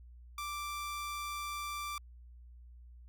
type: tone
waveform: sawtooth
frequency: 1174.7 Hz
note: D6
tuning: in tune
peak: -34 dBFS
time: 0.38-1.98 s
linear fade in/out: 2 ms
effects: added 60 Hz sine -51 dBFS peak until 3.08 s